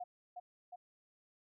sine tone with echo, 719 Hz, F#5, 50 cents flat, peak -40 dBFS, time 0-0.04 s, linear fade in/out 10 ms, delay 360 ms, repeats 2, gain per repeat -3 dB, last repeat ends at 0.76 s, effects none

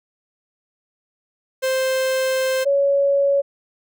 45% pulse / sine tone pair in turn, 523.3 / 559.2 Hz, C5 / C#5, 0 / +15 cents, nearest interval minor second, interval 115 cents, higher second, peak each -18 / -14 dBFS, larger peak second, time 1.62-2.65 / 2.65-3.42 s, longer first, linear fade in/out 20 ms, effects none

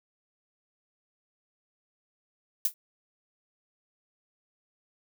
violet noise with exponential decay, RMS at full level -20 dBFS, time 2.65-2.74 s, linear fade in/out 2 ms, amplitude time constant 18 ms, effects none

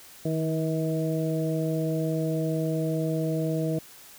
harmonic tone with a mistuned harmonic, 160 Hz, D#3, 49 cents sharp, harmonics 1 / 2 / 3 / 4, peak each -27 / -30 / -32 / -33 dBFS, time 0.25-3.79 s, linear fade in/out 5 ms, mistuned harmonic 1, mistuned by -23 cents, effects white hiss -49 dBFS RMS until 4.18 s

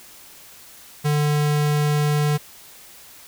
square tone, 148.4 Hz, D3, 18 cents sharp, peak -18 dBFS, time 1.04-2.38 s, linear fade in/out 20 ms, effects white hiss -45 dBFS RMS until 3.27 s

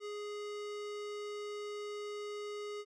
square tone with low-pass filter, 415.1 Hz, G#4, 1 cent flat, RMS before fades -42 dBFS, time 0-2.85 s, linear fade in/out 50 ms, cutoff 6300 Hz, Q 0.88, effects none

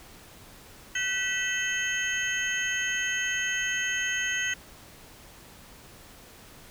sine tone cluster, 1515 / 1950 / 2614 / 3077 / 6460 Hz, F#6 / B6 / E7 / G7 / G#8, +40 / -23 / -15 / -33 / -49 cents, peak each -33 / -30 / -34 / -34 / -34 dBFS, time 0.95-4.54 s, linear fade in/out 5 ms, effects pink hiss -50 dBFS RMS until 6.7 s

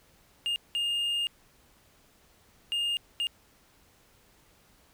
triangle tone bursts at uneven times, 2827 Hz, F7, 20 cents sharp, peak -25 dBFS, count 4, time 0.46-0.56 / 0.75-1.27 / 2.72-2.97 / 3.2-3.27 s, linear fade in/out 0 ms, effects pink hiss -62 dBFS RMS until 4.93 s

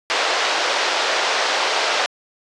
pink band-pass noise, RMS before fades -20 dBFS, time 0.1-2.06 s, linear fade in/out 0 ms, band 490 to 5500 Hz, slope 24 dB/octave, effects resampled to 22050 Hz

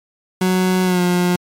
30% pulse tone with pitch glide, 184.8 to 178.09 Hz, F#3 to F3, -2 to +34 cents, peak -11 dBFS, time 0.41-1.36 s, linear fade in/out 5 ms, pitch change -64 cents, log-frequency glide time 0.84-1.01 s, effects MP3 96 kbps

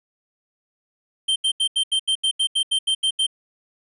square tone bursts, 3136 Hz, G7, in tune, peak -18 dBFS, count 13, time 1.28-3.267 s, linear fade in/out 10 ms, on 79 ms, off 80 ms, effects resampled to 24000 Hz

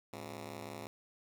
10% pulse ring-modulated tone, 155.8 Hz, D#3, 3 cents sharp, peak -32 dBFS, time 0.13-0.87 s, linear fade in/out 0 ms, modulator 45.1 Hz, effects 10-bit

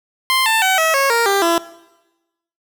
15% pulse tone with pitch steps, 1046.5 / 890.2 / 757.3 / 644.2 / 548 / 466.2 / 396.5 / 337.3 Hz, C6 / A5 / F#5 / E5 / C#5 / A#4 / G4 / E4, 0 / +20 / +40 / -40 / -20 / 0 / +20 / +40 cents, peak -7 dBFS, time 0.3-1.58 s, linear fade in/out 0 ms, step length 160 ms, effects noise-tail reverb RT60 1.0 s tail -18 dB re dry

